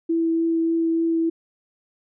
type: tone with vibrato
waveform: sine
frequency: 329.6 Hz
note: E4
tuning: in tune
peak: -18 dBFS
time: 0.09-1.3 s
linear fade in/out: 10 ms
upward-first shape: triangle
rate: 3.4 Hz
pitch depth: 10 cents each way
effects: none